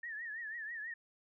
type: tone with vibrato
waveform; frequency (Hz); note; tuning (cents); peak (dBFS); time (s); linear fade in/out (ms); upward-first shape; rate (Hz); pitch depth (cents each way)
sine; 1800; A6; +39; -40; 0.03-0.94; 5; triangle; 6.1; 130
effects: none